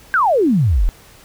sine exponential sweep, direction down, 1619 to 34.1 Hz, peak -11 dBFS, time 0.14-0.89 s, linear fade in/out 0 ms, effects pink hiss -45 dBFS RMS until 1.24 s

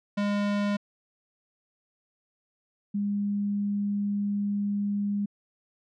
square / sine tone pair in turn, 204.1 / 203.3 Hz, G#3 / G#3, -30 / -37 cents, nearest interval unison, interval 7 cents, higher first, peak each -25 dBFS, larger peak neither, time 0.17-0.77 / 2.94-5.26 s, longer second, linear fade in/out 10 ms, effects low-pass 4000 Hz 12 dB/octave

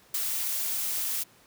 blue noise with ADSR envelope, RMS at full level -28 dBFS, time 0.14-1.24 s, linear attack 4 ms, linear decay 39 ms, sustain -2 dB, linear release 19 ms, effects pink hiss -58 dBFS RMS until 1.46 s + high-pass 80 Hz 12 dB/octave

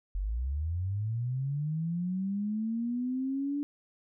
sine linear sweep, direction up, 43.65 to 291.2 Hz, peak -29 dBFS, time 0.15-3.63 s, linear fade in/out 0 ms, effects none

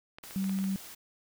clicks, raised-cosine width 0.3 ms, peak -28 dBFS, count 7, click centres 0.185 / 0.238 / 0.309 / 0.442 / 0.495 / 0.588 / 0.641 s
white noise, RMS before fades -47 dBFS, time 0.23-0.95 s, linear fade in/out 10 ms
sine tone, 192.7 Hz, G3, 29 cents flat, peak -28 dBFS, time 0.36-0.76 s, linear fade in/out 0 ms
effects none

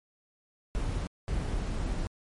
brown noise bursts at uneven times, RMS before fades -31 dBFS, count 2, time 0.75-1.07 / 1.28-2.07 s, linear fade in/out 0 ms, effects MP3 48 kbps

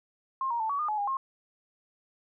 sine tone with pitch steps, 1063 / 940 / 882 / 1131 / 1217 / 851 / 813 / 1071 Hz, C6 / A#5 / A5 / C#6 / D#6 / G#5 / G#5 / C6, +27 / +14 / +4 / +34 / -39 / +42 / -37 / +40 cents, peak -27 dBFS, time 0.41-1.17 s, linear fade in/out 2 ms, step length 95 ms, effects none

